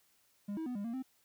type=tone with pitch steps; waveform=triangle; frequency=203.3 / 321.4 / 248.3 / 202.3 / 232.2 / 260.9 Hz; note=G#3 / E4 / B3 / G#3 / A#3 / C4; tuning=-37 / -44 / +9 / -45 / -7 / -5 cents; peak=-34 dBFS; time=0.48-1.026 s; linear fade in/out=10 ms; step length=91 ms; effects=white hiss -71 dBFS RMS until 1.24 s